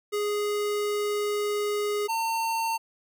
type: tone pair in turn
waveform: square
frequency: 414.7 / 906.6 Hz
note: G#4 / A#5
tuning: -3 / -48 cents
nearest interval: octave + major second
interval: 1355 cents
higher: second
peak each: -26 dBFS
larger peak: neither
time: 0.12-2.08 / 2.08-2.78 s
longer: first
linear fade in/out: 20 ms
effects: none